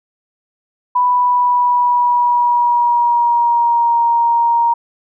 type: tone with pitch glide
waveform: sine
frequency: 989 to 936.7 Hz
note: B5 to A#5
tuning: +2 to +8 cents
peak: -10 dBFS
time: 0.95-4.74 s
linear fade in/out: 10 ms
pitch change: -94 cents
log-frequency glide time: 1.05-4 s
effects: none